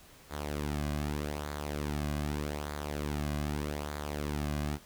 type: tone with flanger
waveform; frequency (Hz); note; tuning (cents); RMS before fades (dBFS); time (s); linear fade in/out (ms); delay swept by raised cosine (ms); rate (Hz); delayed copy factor
sawtooth; 73.8; D2; +9; -35; 0.29-4.79; 50; 0.35 to 2.25; 0.82; -0.6
effects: pink hiss -56 dBFS RMS until 4.85 s